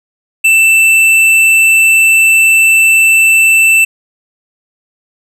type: tone with hard clipping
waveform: triangle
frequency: 2662 Hz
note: E7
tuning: 16 cents sharp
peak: -6 dBFS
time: 0.44-3.85 s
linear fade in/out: 10 ms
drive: 13 dB
effects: none